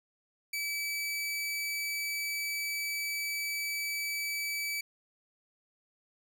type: tone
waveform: sawtooth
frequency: 2300 Hz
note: D7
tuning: 37 cents flat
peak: -29 dBFS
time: 0.53-4.81 s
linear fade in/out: 5 ms
effects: none